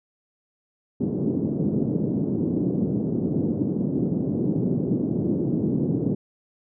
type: band-pass noise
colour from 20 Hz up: pink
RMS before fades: -24 dBFS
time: 1-6.15 s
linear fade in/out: 10 ms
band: 140 to 370 Hz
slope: 24 dB/octave
effects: none